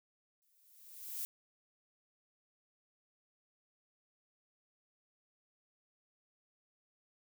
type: noise with exponential growth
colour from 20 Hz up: violet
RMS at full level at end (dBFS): -38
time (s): 0.42-1.25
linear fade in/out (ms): 0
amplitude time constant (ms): 180
effects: none